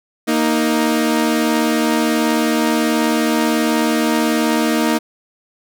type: tone pair together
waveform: sawtooth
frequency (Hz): 233.1 / 311.7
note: A#3 / D#4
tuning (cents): 0 / +3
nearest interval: perfect fourth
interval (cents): 503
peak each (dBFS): -13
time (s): 0.27-4.99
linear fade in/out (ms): 20
effects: none